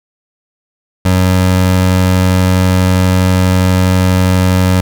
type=tone; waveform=25% pulse; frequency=92.3 Hz; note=F#2; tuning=4 cents flat; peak=-4 dBFS; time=1.05-4.81 s; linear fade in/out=5 ms; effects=none